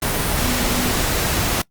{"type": "tone in noise", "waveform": "sine", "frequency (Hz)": 246.9, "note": "B3", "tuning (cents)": 0, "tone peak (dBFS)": -24, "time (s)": [0.41, 0.92], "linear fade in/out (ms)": 5, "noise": "pink", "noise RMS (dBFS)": -20, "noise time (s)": [0.02, 1.62], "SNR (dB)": -7, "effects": ["noise-tail reverb RT60 0.1 s tail -23 dB re dry", "Opus 32 kbps"]}